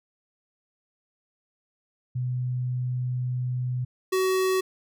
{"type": "tone pair in turn", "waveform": ["sine", "square"], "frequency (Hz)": [125.4, 375.8], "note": ["B2", "F#4"], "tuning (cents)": [27, 27], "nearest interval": "octave + perfect fifth", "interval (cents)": 1900, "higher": "second", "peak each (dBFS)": [-25, -22], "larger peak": "second", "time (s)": [[2.15, 3.85], [4.12, 4.61]], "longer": "first", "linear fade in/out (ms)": 10, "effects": []}